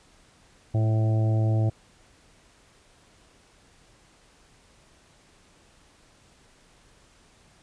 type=harmonic tone with a mistuned harmonic; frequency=110 Hz; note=A2; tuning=in tune; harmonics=1 / 2 / 3 / 4 / 5 / 6 / 7; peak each=-20 / -37 / -33 / -43 / -38 / -37 / -41 dBFS; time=0.74-1.7 s; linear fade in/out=10 ms; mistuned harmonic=2; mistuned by=-36 cents; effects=pink hiss -58 dBFS RMS until 7.62 s + resampled to 22050 Hz